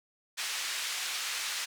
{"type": "band-pass noise", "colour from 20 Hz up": "pink", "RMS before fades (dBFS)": -35, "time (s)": [0.37, 1.66], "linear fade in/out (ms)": 20, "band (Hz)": [1900, 8100], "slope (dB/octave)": 12, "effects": []}